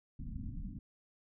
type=low-pass noise; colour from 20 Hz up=pink; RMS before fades=-42 dBFS; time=0.19-0.79 s; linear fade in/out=5 ms; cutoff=280 Hz; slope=96 dB/octave; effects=none